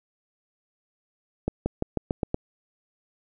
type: accelerating click train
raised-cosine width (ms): 2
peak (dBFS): -11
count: 7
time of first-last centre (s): 1.48-2.344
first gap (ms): 180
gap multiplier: 0.91
effects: none